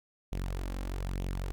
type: tone with flanger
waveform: sawtooth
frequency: 46 Hz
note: F#1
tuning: 9 cents flat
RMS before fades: -35 dBFS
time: 0.32-1.52 s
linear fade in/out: 0 ms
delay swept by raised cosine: 0.31 to 3.81 ms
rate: 1.1 Hz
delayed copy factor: +0.55
effects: none